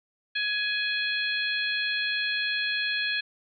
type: harmonic tone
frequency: 837 Hz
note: G#5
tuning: 13 cents sharp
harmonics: 2 / 3 / 4 / 5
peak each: -29 / -31 / -32 / -33 dBFS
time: 0.35-3.21 s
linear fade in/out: 10 ms
effects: none